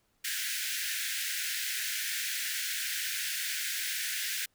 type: high-pass noise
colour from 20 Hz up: pink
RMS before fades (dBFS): -34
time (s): 0.24-4.46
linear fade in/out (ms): 10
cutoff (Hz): 1500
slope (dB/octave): 96
effects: pink hiss -73 dBFS RMS until 4.54 s